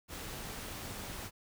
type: noise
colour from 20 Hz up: pink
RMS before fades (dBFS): -43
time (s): 0.08-1.31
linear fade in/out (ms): 50
effects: none

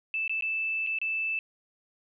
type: tone with dropouts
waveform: sine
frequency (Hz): 2637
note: E7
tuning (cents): 0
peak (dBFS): -27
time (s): 0.14-1.39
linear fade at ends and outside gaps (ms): 1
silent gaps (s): 0.278-0.295 / 0.409-0.423 / 0.865-0.871 / 0.987-1.015
effects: none

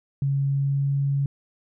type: tone with pitch glide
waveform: sine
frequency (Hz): 138.59 to 139.55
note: C#3 to C#3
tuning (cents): 0 to +12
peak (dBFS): -20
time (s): 0.22-1.26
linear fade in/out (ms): 2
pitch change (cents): +12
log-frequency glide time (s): 0.45-0.92
effects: none

